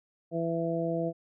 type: harmonic tone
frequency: 166.5 Hz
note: E3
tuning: 18 cents sharp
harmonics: 1 / 2 / 3 / 4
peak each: -33 / -33 / -33 / -33 dBFS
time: 0.31-1.13 s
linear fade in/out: 50 ms
effects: none